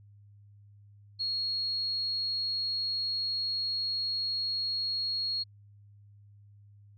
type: tone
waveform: sine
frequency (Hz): 4303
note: C8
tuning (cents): +48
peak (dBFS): -29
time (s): 1.19-5.44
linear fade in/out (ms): 20
effects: added 102 Hz sine -53 dBFS peak until 6.97 s